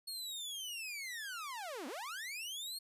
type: linear two-way sweep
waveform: sawtooth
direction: down then up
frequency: 4355 to 233.1 to 4355 Hz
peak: -38 dBFS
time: 0.07-2.79 s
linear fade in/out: 10 ms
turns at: 1.87 s
effects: resampled to 32000 Hz